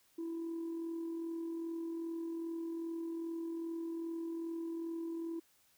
sine tone with amplitude modulation, 331.7 Hz, E4, 11 cents sharp, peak -34 dBFS, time 0.18-5.4 s, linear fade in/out 10 ms, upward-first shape sine, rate 42.5 Hz, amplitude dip 40%, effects tanh soft clip ceiling -35 dBFS + white hiss -70 dBFS RMS until 5.77 s

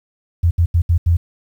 sine tone bursts at uneven times, 85 Hz, F2, 46 cents flat, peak -10 dBFS, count 5, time 0.43-0.51 / 0.58-0.66 / 0.74-0.82 / 0.89-0.98 / 1.06-1.17 s, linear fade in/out 10 ms, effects 8-bit

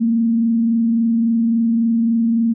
sine tone with frequency modulation, 229.4 Hz, A#3, 28 cents flat, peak -13 dBFS, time 0-2.54 s, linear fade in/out 20 ms, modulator 23.6 Hz, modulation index 0.25, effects none

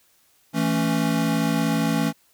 square chord, A major, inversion second, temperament equal, 164.81 / 220 / 277.2 Hz, E3 / A3 / C#4, 0 / 0 / 0 cents, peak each -25 dBFS, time 0.53-2.13 s, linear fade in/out 50 ms, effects white hiss -61 dBFS RMS until 2.33 s

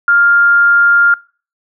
sine tone with amplitude modulation, 1402 Hz, F6, 6 cents sharp, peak -5 dBFS, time 0.08-1.14 s, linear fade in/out 2 ms, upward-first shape sine, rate 268 Hz, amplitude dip 25%, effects noise-tail reverb RT60 0.4 s tail -24 dB re dry

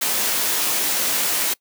white noise with comb filter, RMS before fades -21 dBFS, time 0.01-1.54 s, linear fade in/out 10 ms, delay 18 ms, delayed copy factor -0.55, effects noise-tail reverb RT60 0.1 s tail -23 dB re dry + high-pass 200 Hz 12 dB/octave

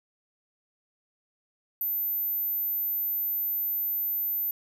sine tone, 14200 Hz, A9, 15 cents sharp, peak -26 dBFS, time 1.81-4.51 s, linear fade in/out 2 ms, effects none

